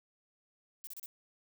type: noise bursts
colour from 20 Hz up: violet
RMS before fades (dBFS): -45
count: 4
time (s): 0.84-1.06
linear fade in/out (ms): 0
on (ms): 31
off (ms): 32
effects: none